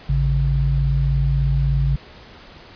sine tone pair together, 54.96 / 138.5 Hz, A1 / C#3, -1 / -1 cents, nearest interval octave + major third, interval 1600 cents, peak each -18 dBFS, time 0.09-1.96 s, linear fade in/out 5 ms, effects pink hiss -43 dBFS RMS until 2.75 s + resampled to 11025 Hz

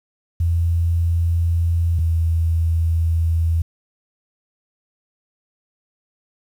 sine tone pair in turn, 84.4 / 82.52 Hz, E2 / E2, +41 / +2 cents, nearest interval unison, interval 39 cents, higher first, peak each -15 dBFS, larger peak neither, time 0.4-1.99 / 1.99-3.62 s, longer second, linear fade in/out 5 ms, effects 8-bit

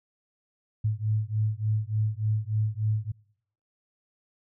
sine beating tone pair, 106.2 / 109.6 Hz, G#2 / A2, +39 / -6 cents, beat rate 3.4 Hz, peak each -27 dBFS, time 0.84-3.12 s, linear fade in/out 10 ms, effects noise-tail reverb RT60 0.7 s tail -26 dB re dry

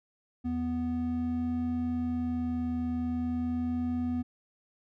triangle tone pair together, 82.41 / 246.8 Hz, E2 / B3, 0 / -1 cents, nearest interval octave + perfect fifth, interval 1899 cents, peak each -35 / -27 dBFS, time 0.44-4.23 s, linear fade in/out 20 ms, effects none

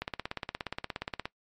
click train, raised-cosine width 0.3 ms, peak -17 dBFS, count 22, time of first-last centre 0.02-1.255 s, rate 17 Hz, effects noise-tail reverb RT60 0.1 s tail -20 dB re dry + MP3 64 kbps

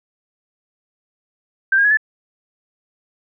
sine tone with pitch steps, 1568 / 1623.3 / 1680.5 / 1739.8 Hz, G6 / G#6 / G#6 / A6, 0 / -40 / +20 / -20 cents, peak -11 dBFS, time 1.72-1.972 s, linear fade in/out 5 ms, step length 63 ms, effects none

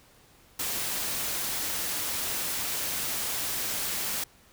white noise, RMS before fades -31 dBFS, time 0.59-4.24 s, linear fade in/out 5 ms, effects pink hiss -58 dBFS RMS until 4.52 s

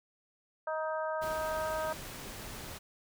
harmonic tone, 314.2 Hz, D#4, 17 cents sharp, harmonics 2 / 3 / 4 / 5, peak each -34 / -38 / -40 / -42 dBFS, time 0.67-1.93 s, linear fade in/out 5 ms
pink noise, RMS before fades -44 dBFS, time 1.21-2.79 s, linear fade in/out 20 ms
effects none

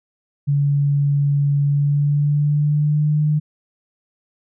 sine tone with pitch glide, 142.6 to 151.08 Hz, C#3 to D3, +49 to +49 cents, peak -14 dBFS, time 0.47-3.4 s, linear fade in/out 20 ms, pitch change +100 cents, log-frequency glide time 1.63-3.23 s, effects none

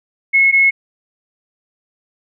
sine tone pair in turn, 2180 / 2180 Hz, C#7 / C#7, -29 / -29 cents, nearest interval unison, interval 0 cents, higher neither, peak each -8 dBFS, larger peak neither, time 0.33-0.52 / 0.52-0.71 s, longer neither, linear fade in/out 20 ms, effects none

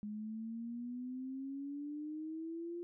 sine exponential sweep, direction up, 207.7 to 349.2 Hz, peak -40 dBFS, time 0.03-2.83 s, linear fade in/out 0 ms, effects none

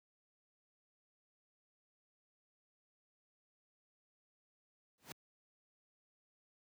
pink noise with exponential growth, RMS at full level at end -44 dBFS, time 4.98-5.12 s, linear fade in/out 1 ms, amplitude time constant 30 ms, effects high-pass 100 Hz 12 dB/octave

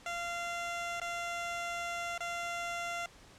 15% pulse tone with dropouts, 690 Hz, F5, 21 cents flat, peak -29 dBFS, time 0.06-3.06 s, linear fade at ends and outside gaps 2 ms, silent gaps 1-1.015 / 2.179-2.205 s, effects pink hiss -57 dBFS RMS until 3.38 s + low-pass 8000 Hz 12 dB/octave

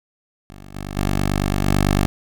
10% pulse tone with level steps, 49 Hz, G1, in tune, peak -30 / -20 / -10 / -7 dBFS, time 0.5-2.06 s, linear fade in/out 0 ms, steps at 0.74 / 0.96 / 1.66 s, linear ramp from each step 20 ms, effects none

